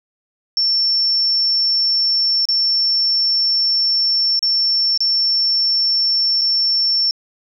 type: tone with dropouts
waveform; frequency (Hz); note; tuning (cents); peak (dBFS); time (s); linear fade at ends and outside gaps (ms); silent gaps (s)
triangle; 5420; E8; +47; -10; 0.57-7.11; 1; 2.454-2.487 / 4.392-4.427 / 4.976-5.005 / 6.412-6.416
effects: tanh soft clip ceiling -12 dBFS